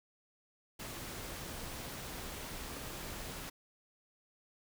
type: noise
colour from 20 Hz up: pink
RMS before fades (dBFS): -44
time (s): 0.79-3.5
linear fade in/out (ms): 10
effects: none